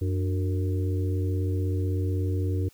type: harmonic tone with a mistuned harmonic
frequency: 92.5 Hz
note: F#2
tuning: in tune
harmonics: 1 / 3 / 4 / 5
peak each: -24 / -34 / -36 / -38 dBFS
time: 0.01-2.69 s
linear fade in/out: 10 ms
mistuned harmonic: 3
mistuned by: +100 cents
effects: white hiss -59 dBFS RMS until 2.73 s